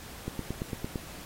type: click train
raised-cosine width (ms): 3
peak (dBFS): -19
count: 7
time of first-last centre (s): 0.28-0.958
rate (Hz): 8.85
effects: pink hiss -46 dBFS RMS until 1.25 s + AAC 48 kbps